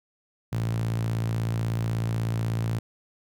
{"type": "tone with high-pass filter", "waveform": "sawtooth", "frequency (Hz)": 56.3, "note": "A1", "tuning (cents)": 40, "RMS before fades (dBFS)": -27, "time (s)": [0.52, 2.79], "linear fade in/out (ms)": 5, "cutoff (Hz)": 120, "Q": 4.6, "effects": []}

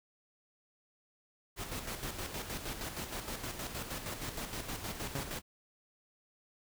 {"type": "noise with tremolo", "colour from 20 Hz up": "pink", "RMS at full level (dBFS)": -39, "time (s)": [1.56, 5.42], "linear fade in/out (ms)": 50, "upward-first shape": "square", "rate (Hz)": 6.4, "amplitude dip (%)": 50}
{"type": "tone with exponential decay", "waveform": "sawtooth", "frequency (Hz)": 138.9, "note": "C#3", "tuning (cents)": 4, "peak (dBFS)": -30, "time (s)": [5.15, 5.41], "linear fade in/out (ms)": 0, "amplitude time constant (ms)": 55}
{"effects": []}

